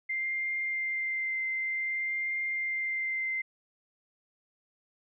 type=tone with vibrato; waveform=sine; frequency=2093 Hz; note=C7; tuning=in tune; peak=-29 dBFS; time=0.09-3.42 s; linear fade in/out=10 ms; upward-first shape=triangle; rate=0.54 Hz; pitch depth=13 cents each way; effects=none